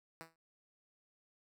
5% pulse tone with exponential decay, 163.4 Hz, E3, 15 cents flat, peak -33 dBFS, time 0.21-0.36 s, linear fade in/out 0 ms, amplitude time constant 31 ms, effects none

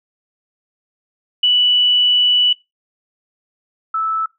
sine tone pair in turn, 2960 / 1311.7 Hz, F#7 / E6, 0 / -9 cents, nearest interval octave + major second, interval 1409 cents, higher first, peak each -10 / -16 dBFS, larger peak first, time 1.43-2.53 / 3.94-4.26 s, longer first, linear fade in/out 5 ms, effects noise-tail reverb RT60 0.2 s tail -21 dB re dry

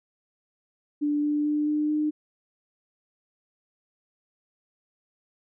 sine tone with pitch steps, 293.9 / 296.1 / 298.3 / 300.6 / 302.9 Hz, D4 / D4 / D4 / D4 / D#4, +1 / +14 / +27 / +40 / -46 cents, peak -22 dBFS, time 1.01-2.11 s, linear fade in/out 20 ms, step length 220 ms, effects none

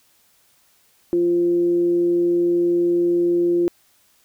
sine tone with frequency modulation, 346.6 Hz, F4, 13 cents flat, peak -15 dBFS, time 1.13-3.68 s, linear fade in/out 0 ms, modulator 173 Hz, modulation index 0.2, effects white hiss -59 dBFS RMS until 4.24 s

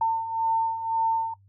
sine beating tone pair, 901 / 902.9 Hz, A5 / A5, +41 / +44 cents, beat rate 1.9 Hz, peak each -29 / -23 dBFS, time 0.01-1.34 s, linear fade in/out 5 ms, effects noise-tail reverb RT60 0.1 s tail -20 dB re dry + added 98 Hz sine -54 dBFS peak until 1.48 s

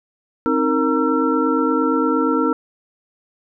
sine tone cluster, 264.8 / 313.4 / 463.6 / 935 / 1346 Hz, C4 / D#4 / A#4 / A#5 / E6, +21 / +13 / -10 / +5 / +36 cents, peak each -20 / -20 / -21 / -27 / -22 dBFS, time 0.46-2.53 s, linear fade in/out 0 ms, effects none

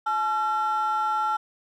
triangle ring-modulated tone, 1108.7 Hz, C#6, in tune, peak -16 dBFS, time 0.06-1.37 s, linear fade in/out 10 ms, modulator 250 Hz, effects tanh soft clip ceiling -17 dBFS

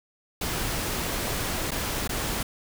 pink noise with dropouts, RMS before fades -29 dBFS, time 0.41-2.43 s, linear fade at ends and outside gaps 5 ms, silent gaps 1.708-1.716 / 2.077-2.092 s, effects none

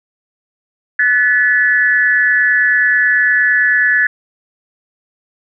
sine tone with amplitude modulation, 1725 Hz, A6, 35 cents flat, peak -5 dBFS, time 0.99-4.07 s, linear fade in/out 5 ms, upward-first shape sine, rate 229 Hz, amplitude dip 90%, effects none

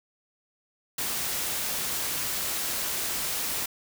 white noise, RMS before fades -30 dBFS, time 0.98-3.66 s, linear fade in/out 5 ms, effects none

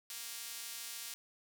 sawtooth tone with high-pass filter, 232.9 Hz, A#3, 1 cent flat, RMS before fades -45 dBFS, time 0.1-1.14 s, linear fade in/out 0 ms, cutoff 4400 Hz, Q 0.5, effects none

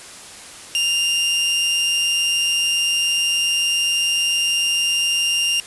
sawtooth tone with amplitude modulation, 2800 Hz, F7, 4 cents sharp, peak -12 dBFS, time 0.75-5.6 s, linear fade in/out 0 ms, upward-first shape sine, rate 167 Hz, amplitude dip 30%, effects white hiss -38 dBFS RMS until 5.66 s + resampled to 24000 Hz

